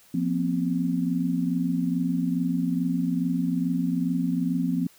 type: chord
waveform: sine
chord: F suspended fourth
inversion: none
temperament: equal with one note detuned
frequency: 174.61 / 239.2 / 261.6 Hz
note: F3 / Bb3 / C4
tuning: 0 / +45 / 0 cents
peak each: -26 / -29 / -26 dBFS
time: 0.14-4.87 s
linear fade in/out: 5 ms
effects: white hiss -56 dBFS RMS until 4.98 s